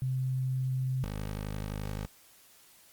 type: tone pair in turn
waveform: sine / 15% pulse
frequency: 130 / 51.59 Hz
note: C3 / G#1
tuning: -11 / -11 cents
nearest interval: octave + major third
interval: 1600 cents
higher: first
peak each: -28 dBFS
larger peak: neither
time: 0.02-1.04 / 1.04-2.06 s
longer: neither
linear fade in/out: 0 ms
effects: white hiss -59 dBFS RMS until 2.92 s + Opus 32 kbps